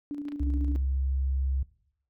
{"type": "tone with tremolo", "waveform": "sine", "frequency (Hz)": 289.8, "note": "D4", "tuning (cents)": -23, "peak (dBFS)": -30, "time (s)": [0.11, 0.76], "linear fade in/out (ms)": 0, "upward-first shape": "square", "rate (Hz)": 14, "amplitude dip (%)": 40}
{"type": "clicks", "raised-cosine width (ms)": 0.3, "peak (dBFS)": [-30, -33], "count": 2, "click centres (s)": [0.284, 0.32]}
{"type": "tone", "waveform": "sine", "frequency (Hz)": 66.9, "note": "C2", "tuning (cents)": 39, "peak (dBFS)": -25, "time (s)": [0.4, 1.63], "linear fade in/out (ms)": 5}
{"effects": ["noise-tail reverb RT60 0.7 s tail -19 dB re dry"]}